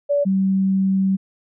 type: tone pair in turn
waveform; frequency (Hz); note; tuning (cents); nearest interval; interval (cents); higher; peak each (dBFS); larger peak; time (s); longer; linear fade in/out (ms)
sine; 574 / 192.05; D5 / G3; -40 / -35; octave + perfect fifth; 1895; first; -15; neither; 0.09-0.25 / 0.25-1.17; second; 20
effects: none